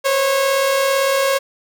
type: tone pair together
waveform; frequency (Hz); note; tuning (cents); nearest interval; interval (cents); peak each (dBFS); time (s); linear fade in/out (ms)
sawtooth; 508 / 545.8; B4 / C#5; +49 / -27; minor second; 124; -21 / -11; 0.04-1.39; 20
effects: none